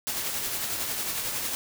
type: noise with tremolo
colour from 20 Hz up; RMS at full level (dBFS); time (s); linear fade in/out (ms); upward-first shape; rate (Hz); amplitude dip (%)
white; -29; 0.07-1.55; 0; triangle; 11; 40
effects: none